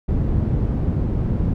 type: low-pass noise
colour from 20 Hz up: white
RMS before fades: -20 dBFS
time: 0.08-1.54 s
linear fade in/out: 10 ms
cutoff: 140 Hz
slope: 12 dB/octave
effects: none